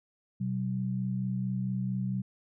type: tone pair together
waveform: sine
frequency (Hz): 125.56 / 190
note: B2 / F#3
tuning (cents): +29 / +46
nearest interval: perfect fifth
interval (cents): 717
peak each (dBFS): -32 / -31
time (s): 0.4-2.22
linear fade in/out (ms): 10
effects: none